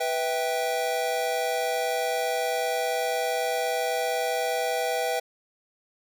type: chord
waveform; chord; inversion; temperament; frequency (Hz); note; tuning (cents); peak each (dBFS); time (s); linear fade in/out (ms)
square; E minor; second; equal with one note detuned; 493.9 / 653.9 / 784; B4 / E5 / G5; 0 / -14 / 0; -30; 0-5.2; 10
effects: none